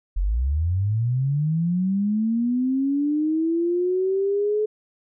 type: linear sweep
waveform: sine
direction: up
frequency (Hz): 41.12 to 430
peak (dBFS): -19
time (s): 0.16-4.66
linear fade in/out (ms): 10
effects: none